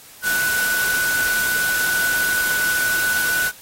sine tone in noise, 1485 Hz, F#6, 6 cents sharp, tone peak -18 dBFS, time 0.22-3.52 s, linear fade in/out 50 ms, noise white, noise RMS -25 dBFS, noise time 0.22-3.52 s, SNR +4 dB, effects white hiss -44 dBFS RMS until 3.61 s + AAC 48 kbps

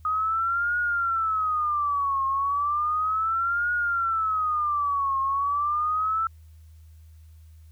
sine tone with vibrato, 1247 Hz, D#6, 3 cents sharp, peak -22 dBFS, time 0.05-6.27 s, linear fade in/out 2 ms, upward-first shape triangle, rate 0.34 Hz, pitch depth 260 cents each way, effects added 79 Hz sine -46 dBFS peak until 7.71 s + white hiss -67 dBFS RMS until 7.71 s

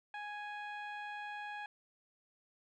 15% pulse tone with low-pass filter, 830.6 Hz, G#5, in tune, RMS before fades -44 dBFS, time 0.14-1.66 s, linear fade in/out 2 ms, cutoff 2100 Hz, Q 0.77, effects none

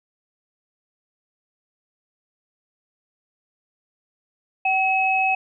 sine tone pair together, 761.3 / 2568 Hz, F#5 / E7, +49 / -46 cents, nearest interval octave + major sixth, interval 2105 cents, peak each -20 dBFS, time 4.65-5.35 s, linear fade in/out 5 ms, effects none

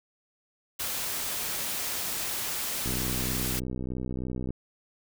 white noise, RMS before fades -32 dBFS, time 0.79-3.6 s, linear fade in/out 10 ms
click train, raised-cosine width 3 ms, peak -21 dBFS, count 105, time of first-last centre 2.86-4.506 s, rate 63.2 Hz
effects none

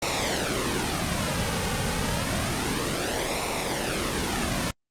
pink noise with flanger, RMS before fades -26 dBFS, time 0.02-4.71 s, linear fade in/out 5 ms, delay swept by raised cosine 0.62 to 3.02 ms, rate 0.29 Hz, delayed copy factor -0.6, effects low-pass 9000 Hz 12 dB/octave + Opus 48 kbps

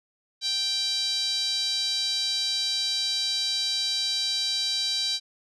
5% pulse tone with band-pass filter, 784 Hz, G5, in tune, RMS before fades -27 dBFS, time 0.41-5.2 s, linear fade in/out 50 ms, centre 4200 Hz, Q 6, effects none

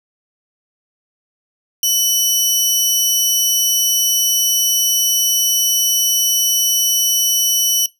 20% pulse tone pair together, 3000 / 5670 Hz, F#7 / F8, +23 / +25 cents, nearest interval major seventh, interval 1102 cents, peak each -11 dBFS, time 1.83-7.86 s, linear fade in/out 2 ms, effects noise-tail reverb RT60 0.2 s tail -19 dB re dry

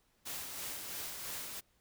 white noise with tremolo, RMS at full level -41 dBFS, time 0.25-1.61 s, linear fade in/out 20 ms, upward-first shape sine, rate 3 Hz, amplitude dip 35%, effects pink hiss -73 dBFS RMS until 1.8 s

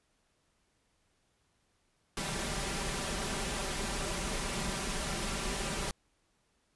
pink noise with comb filter, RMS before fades -35 dBFS, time 2.17-5.91 s, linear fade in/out 2 ms, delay 5.1 ms, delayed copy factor +0.6, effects pink hiss -74 dBFS RMS until 6.75 s + resampled to 24000 Hz

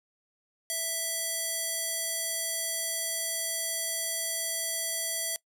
square tone with band-pass filter, 659.3 Hz, E5, in tune, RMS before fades -32 dBFS, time 0.7-5.36 s, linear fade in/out 0 ms, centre 10000 Hz, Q 1.3, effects noise-tail reverb RT60 0.1 s tail -21 dB re dry

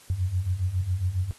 sine beating tone pair, 87.31 / 94.61 Hz, F2 / F#2, 0 / +39 cents, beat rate 7.3 Hz, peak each -29 / -25 dBFS, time 0.1-1.31 s, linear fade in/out 0 ms, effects white hiss -53 dBFS RMS until 1.38 s + AAC 32 kbps

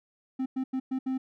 triangle tone bursts at uneven times, 261.5 Hz, C4, 1 cent flat, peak -25 dBFS, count 5, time 0.39-0.46 / 0.56-0.64 / 0.73-0.8 / 0.91-0.99 / 1.06-1.18 s, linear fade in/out 10 ms, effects none

